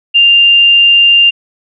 sine tone, 2794 Hz, F7, in tune, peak -3 dBFS, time 0.14-1.31 s, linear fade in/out 20 ms, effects none

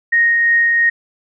sine tone with tremolo, 1864.7 Hz, A#6, in tune, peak -9 dBFS, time 0.12-0.9 s, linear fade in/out 10 ms, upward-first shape triangle, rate 2.9 Hz, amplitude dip 25%, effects none

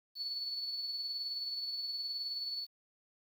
sine tone with tremolo, 4435 Hz, C#8, in tune, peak -34 dBFS, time 0.15-2.67 s, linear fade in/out 50 ms, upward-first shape triangle, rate 19 Hz, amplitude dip 45%, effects 10-bit

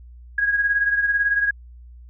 sine beating tone pair, 1646 / 1664 Hz, G#6 / G#6, -16 / +3 cents, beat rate 18 Hz, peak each -18 / -25 dBFS, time 0.38-1.51 s, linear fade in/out 5 ms, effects added 60 Hz sine -40 dBFS peak until 2.09 s

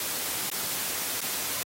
white noise with dropouts, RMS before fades -31 dBFS, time 0-1.63 s, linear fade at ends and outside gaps 2 ms, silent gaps 0.501-0.515 / 1.207-1.214 s, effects high-pass 100 Hz 12 dB/octave + AAC 48 kbps

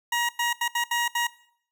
20% pulse tone bursts at uneven times, 950 Hz, A#5, 33 cents sharp, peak -18 dBFS, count 6, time 0.12-0.29 / 0.39-0.53 / 0.61-0.68 / 0.75-0.84 / 0.91-1.08 / 1.15-1.27 s, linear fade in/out 5 ms, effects noise-tail reverb RT60 0.6 s tail -19 dB re dry

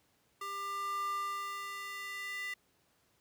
square tone with high-pass filter sweep, 397.7 Hz, G4, 25 cents sharp, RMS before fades -39 dBFS, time 0.41-2.54 s, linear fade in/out 5 ms, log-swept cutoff 930 to 2000 Hz, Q 4.8, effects pink hiss -72 dBFS RMS until 3.2 s + high-pass 80 Hz 12 dB/octave

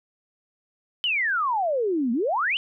sine exponential two-way sweep, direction down then up, 3101 to 222 to 3101 Hz, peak -21 dBFS, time 1.04-2.57 s, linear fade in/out 0 ms, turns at 2.12 s, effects none

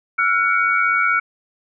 sine tone cluster, 1348 / 1444 / 2248 Hz, E6 / F#6 / C#7, +38 / -43 / +24 cents, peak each -19 dBFS, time 0.18-1.2 s, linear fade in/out 10 ms, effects none

